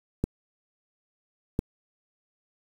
clicks, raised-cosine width 3 ms, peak -11 dBFS, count 2, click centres 0.24 / 1.591 s, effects 7-bit

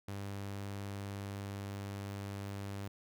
sawtooth tone, 99.7 Hz, G2, 30 cents sharp, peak -36 dBFS, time 0.08-2.88 s, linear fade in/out 5 ms, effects none

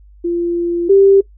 sine tone pair in turn, 344.2 / 392.8 Hz, F4 / G4, -25 / +4 cents, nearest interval major second, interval 229 cents, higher second, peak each -14 / -5 dBFS, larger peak second, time 0.24-0.89 / 0.89-1.21 s, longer first, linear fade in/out 10 ms, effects noise-tail reverb RT60 0.1 s tail -20 dB re dry + added 50 Hz sine -40 dBFS peak until 1.37 s

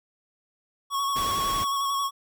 square tone with vibrato, 1108.7 Hz, C#6, in tune, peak -25 dBFS, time 0.9-2.11 s, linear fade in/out 50 ms, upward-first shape square, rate 11 Hz, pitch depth 22 cents each way
pink noise, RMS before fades -34 dBFS, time 1.15-1.65 s, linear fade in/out 20 ms
effects none

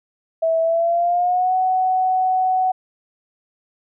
sine tone with pitch glide, 653 to 745.8 Hz, E5 to F#5, -17 to +14 cents, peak -15 dBFS, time 0.42-2.72 s, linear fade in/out 10 ms, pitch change +231 cents, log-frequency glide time 0.61-1.55 s, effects none

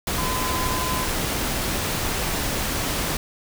sine tone in noise, 1019 Hz, C6, 46 cents flat, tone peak -27 dBFS, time 0.18-1.04 s, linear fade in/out 2 ms, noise pink, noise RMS -25 dBFS, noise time 0.07-3.17 s, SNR -5 dB, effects none

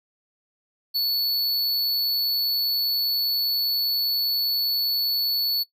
square tone, 4435 Hz, C#8, in tune, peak -21 dBFS, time 0.94-5.64 s, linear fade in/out 20 ms, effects noise-tail reverb RT60 0.1 s tail -18 dB re dry

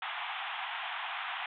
pink band-pass noise, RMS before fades -38 dBFS, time 0.02-1.46 s, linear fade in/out 2 ms, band 710 to 3500 Hz, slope 96 dB/octave, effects none

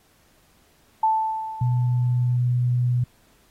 sine tone with exponential decay, 880 Hz, A5, in tune, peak -15 dBFS, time 1.03-2.37 s, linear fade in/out 5 ms, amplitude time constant 290 ms
sine tone, 123.1 Hz, B2, 5 cents flat, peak -18 dBFS, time 1.61-3.04 s, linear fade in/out 5 ms
effects pink hiss -60 dBFS RMS until 3.5 s + AAC 48 kbps

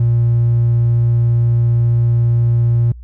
triangle tone, 117.9 Hz, A#2, 20 cents sharp, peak -7 dBFS, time 0-2.92 s, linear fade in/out 5 ms, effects tanh soft clip ceiling -6 dBFS + added 60 Hz sine -31 dBFS peak until 3.03 s

